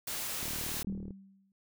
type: noise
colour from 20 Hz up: white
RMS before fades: -37 dBFS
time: 0.07-0.83 s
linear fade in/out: 5 ms
type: click train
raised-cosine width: 3 ms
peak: -31 dBFS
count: 27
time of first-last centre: 0.43-1.107 s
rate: 38.4 Hz
type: tone with exponential decay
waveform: sine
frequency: 194.3 Hz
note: G3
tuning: 15 cents flat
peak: -30 dBFS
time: 0.87-1.52 s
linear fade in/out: 2 ms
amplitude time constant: 140 ms
effects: none